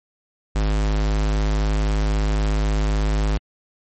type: tone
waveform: square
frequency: 51.91 Hz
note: G#1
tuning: in tune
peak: -18 dBFS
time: 0.55-3.38 s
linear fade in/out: 10 ms
effects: MP3 32 kbps